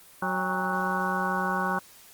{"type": "harmonic tone with a mistuned harmonic", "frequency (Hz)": 185, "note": "F#3", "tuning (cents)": 0, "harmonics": [1, 2, 3, 4, 5, 6, 7, 8], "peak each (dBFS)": [-32, -37, -37, -32, -34, -31, -37, -31], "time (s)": [0.22, 1.79], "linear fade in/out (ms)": 5, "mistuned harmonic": 4, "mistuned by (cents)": 130, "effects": ["white hiss -52 dBFS RMS until 2.13 s", "Opus 24 kbps"]}